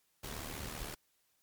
pink noise with amplitude modulation, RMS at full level -40 dBFS, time 0.23-0.95 s, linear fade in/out 10 ms, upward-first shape sine, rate 75.2 Hz, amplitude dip 65%, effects white hiss -75 dBFS RMS until 1.42 s + MP3 96 kbps

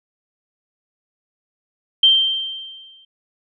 sine tone with exponential decay, 3142 Hz, G7, 3 cents sharp, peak -7 dBFS, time 2.03-3.05 s, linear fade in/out 5 ms, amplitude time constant 220 ms, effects none

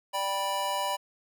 square chord, G major, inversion second, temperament just, 588 / 784 / 980 Hz, D5 / G5 / B5, +2 / 0 / -14 cents, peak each -35 / -35 / -31 dBFS, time 0.13-0.97 s, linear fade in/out 20 ms, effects none

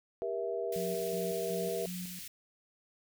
sine chord, E diminished, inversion first, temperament just, 395.6 / 474.7 / 659.3 Hz, G4 / Bb4 / E5, +16 / +31 / 0 cents, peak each -37 / -36 / -37 dBFS, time 0.22-1.86 s, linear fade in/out 0 ms
white band-stop noise, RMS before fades -45 dBFS, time 0.72-2.28 s, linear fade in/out 5 ms, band 220 to 1900 Hz, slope 24 dB/octave
sine tone with tremolo, 180 Hz, F#3, 47 cents flat, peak -38 dBFS, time 0.76-2.19 s, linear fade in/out 0 ms, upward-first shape square, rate 2.7 Hz, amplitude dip 55%
effects none

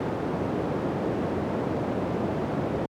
white band-pass noise, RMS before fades -28 dBFS, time 0-2.86 s, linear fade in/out 5 ms, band 100 to 460 Hz, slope 12 dB/octave, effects high-pass 60 Hz 12 dB/octave

